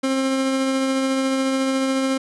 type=tone with tremolo; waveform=30% pulse; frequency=266.2 Hz; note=C4; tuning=30 cents sharp; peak=-15 dBFS; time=0.03-2.18 s; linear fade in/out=10 ms; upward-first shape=triangle; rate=14 Hz; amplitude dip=25%; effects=resampled to 24000 Hz